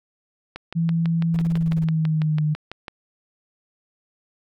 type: click train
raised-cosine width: 0.3 ms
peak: -17 dBFS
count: 15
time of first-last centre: 0.56-2.882 s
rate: 6.03 Hz
type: tone with pitch glide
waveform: sine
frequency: 166 to 152.22 Hz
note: E3 to D#3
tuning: +12 to -38 cents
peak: -18 dBFS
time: 0.75-2.55 s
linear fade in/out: 20 ms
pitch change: -150 cents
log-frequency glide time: 1.53-2.44 s
type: noise bursts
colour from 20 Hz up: brown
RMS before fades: -34 dBFS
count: 10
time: 1.34-1.842 s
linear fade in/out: 2 ms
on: 25 ms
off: 28 ms
effects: none